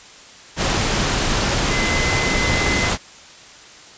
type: tone in noise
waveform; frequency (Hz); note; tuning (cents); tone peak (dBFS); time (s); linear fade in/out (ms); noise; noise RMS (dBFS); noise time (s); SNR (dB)
sine; 2045; C7; -40; -22; 1.69-2.92; 50; pink; -19; 0.56-2.98; -6
effects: white hiss -42 dBFS RMS until 3.97 s + resampled to 16000 Hz